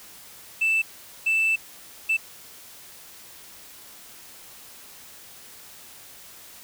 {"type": "tone bursts at uneven times", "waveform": "sine", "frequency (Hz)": 2648, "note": "E7", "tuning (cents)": 7, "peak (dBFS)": -17, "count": 3, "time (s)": [[0.61, 0.82], [1.26, 1.56], [2.09, 2.17]], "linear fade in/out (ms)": 10, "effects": ["tanh soft clip ceiling -17 dBFS", "white hiss -46 dBFS RMS until 6.63 s"]}